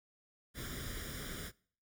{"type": "noise with comb filter", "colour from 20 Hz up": "pink", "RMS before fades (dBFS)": -43, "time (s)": [0.54, 1.52], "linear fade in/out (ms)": 50, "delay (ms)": 0.57, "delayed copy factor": 0.8, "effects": ["noise-tail reverb RT60 0.5 s tail -23 dB re dry"]}